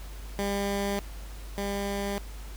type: tone pair in turn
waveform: 15% pulse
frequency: 200.2 / 200.2 Hz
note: G3 / G3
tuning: +37 / +37 cents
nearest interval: unison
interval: 0 cents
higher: neither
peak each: -21 / -23 dBFS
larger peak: first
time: 0.39-0.99 / 1.58-2.18 s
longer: neither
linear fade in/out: 0 ms
effects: added 50 Hz sine -38 dBFS peak until 2.56 s + pink hiss -49 dBFS RMS until 2.56 s